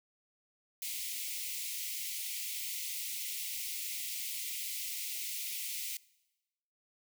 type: high-pass noise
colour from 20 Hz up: white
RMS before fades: -39 dBFS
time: 0.82-5.97 s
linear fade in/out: 2 ms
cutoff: 2000 Hz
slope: 96 dB/octave
effects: noise-tail reverb RT60 1.0 s tail -22 dB re dry